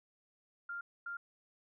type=tone bursts at uneven times; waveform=sine; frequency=1396.9 Hz; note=F6; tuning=in tune; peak=-39 dBFS; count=2; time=0.69-0.81 / 1.06-1.17 s; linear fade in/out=5 ms; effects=none